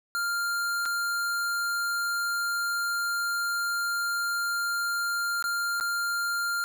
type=tone with dropouts; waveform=square; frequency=1396.9 Hz; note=F6; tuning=in tune; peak=-27 dBFS; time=0.15-6.64 s; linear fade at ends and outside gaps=0 ms; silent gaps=0.855-0.859 / 5.425-5.441 / 5.8-5.809 s; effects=none